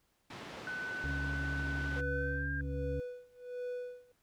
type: band-pass noise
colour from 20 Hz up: pink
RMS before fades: -47 dBFS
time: 0.3-2.01 s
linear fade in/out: 5 ms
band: 150 to 3600 Hz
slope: 12 dB/octave
type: tone with pitch glide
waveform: sine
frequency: 1503 to 1601.6 Hz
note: F#6 to G6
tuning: +27 to +37 cents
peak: -37 dBFS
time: 0.67-2.61 s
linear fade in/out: 2 ms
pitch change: +110 cents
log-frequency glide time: 2.11-2.5 s
type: harmonic tone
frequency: 69.7 Hz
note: C#2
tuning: 10 cents sharp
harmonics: 1 / 2 / 4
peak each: -37 / -40 / -43 dBFS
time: 1.04-3 s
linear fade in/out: 0 ms
type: tone with tremolo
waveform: triangle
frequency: 493.9 Hz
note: B4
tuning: in tune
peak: -34 dBFS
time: 1.96-4.12 s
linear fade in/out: 5 ms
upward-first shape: sine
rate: 1.3 Hz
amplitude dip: 95%
effects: pink hiss -75 dBFS RMS until 4.22 s